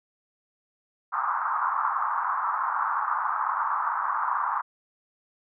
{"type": "band-pass noise", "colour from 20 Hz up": "white", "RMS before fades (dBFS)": -27, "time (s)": [1.12, 4.62], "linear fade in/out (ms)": 20, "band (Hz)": [900, 1300], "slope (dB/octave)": 48, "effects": []}